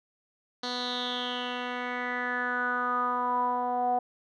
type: tone with low-pass filter sweep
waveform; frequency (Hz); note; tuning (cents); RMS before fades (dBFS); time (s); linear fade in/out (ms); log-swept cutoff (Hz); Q
10% pulse; 246.9; B3; 0; -30; 0.63-3.99; 5; 4500 to 720; 6.6
effects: none